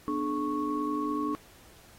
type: tone cluster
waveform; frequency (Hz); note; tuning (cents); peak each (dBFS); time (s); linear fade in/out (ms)
sine; 247.4 / 297.7 / 425.2 / 1105; B3 / D4 / G#4 / C#6; +3 / +24 / +41 / -6; -37 / -30 / -37 / -33; 0.08-1.35; 0
effects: pink hiss -56 dBFS RMS until 1.98 s + AAC 48 kbps